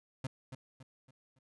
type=tone with echo; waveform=35% pulse; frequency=130.81 Hz; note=C3; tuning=in tune; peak=-33 dBFS; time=0.24-0.27 s; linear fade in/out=5 ms; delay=280 ms; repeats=4; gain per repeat=-8 dB; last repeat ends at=1.39 s; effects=resampled to 24000 Hz